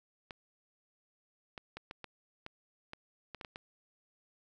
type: clicks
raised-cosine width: 0.3 ms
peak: -27 dBFS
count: 11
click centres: 0.308 / 1.578 / 1.77 / 1.911 / 2.043 / 2.464 / 2.934 / 3.347 / 3.412 / 3.448 / 3.559 s
effects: none